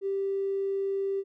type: tone with tanh clipping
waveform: triangle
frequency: 392 Hz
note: G4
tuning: in tune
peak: -26 dBFS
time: 0.01-1.24 s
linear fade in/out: 50 ms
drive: 2 dB
effects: none